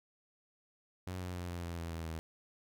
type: tone with pitch steps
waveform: sawtooth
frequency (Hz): 91.9 / 90.22 / 88.56 / 86.94 / 85.35 / 83.79 / 82.25 / 80.75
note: F#2 / F#2 / F2 / F2 / F2 / E2 / E2 / E2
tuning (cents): -11 / -43 / +25 / -7 / -39 / +29 / -3 / -35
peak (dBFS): -35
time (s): 1.07-2.19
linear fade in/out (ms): 0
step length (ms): 140
effects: none